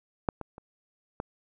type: clicks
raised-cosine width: 1 ms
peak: -11 / -22 / -30 / -18 dBFS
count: 4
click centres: 0.288 / 0.413 / 0.581 / 1.201 s
effects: none